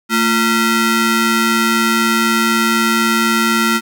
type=ring-modulated tone; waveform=sawtooth; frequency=572 Hz; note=D5; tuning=46 cents flat; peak=-5 dBFS; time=0.09-3.81 s; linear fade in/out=50 ms; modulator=798 Hz; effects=none